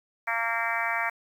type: harmonic tone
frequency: 230 Hz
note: A#3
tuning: 23 cents flat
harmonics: 3 / 4 / 5 / 6 / 7 / 8 / 9 / 10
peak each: -34 / -33 / -35 / -35 / -34 / -32 / -34 / -33 dBFS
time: 0.27-1.1 s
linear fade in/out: 10 ms
effects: 9-bit